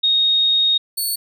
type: tone pair in turn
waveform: sine / 10% pulse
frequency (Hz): 3729 / 4435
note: A#7 / C#8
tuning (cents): 0 / 0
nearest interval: minor third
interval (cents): 300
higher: second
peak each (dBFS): -13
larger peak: neither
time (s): 0.03-0.78 / 0.97-1.16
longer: first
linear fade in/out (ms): 10
effects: none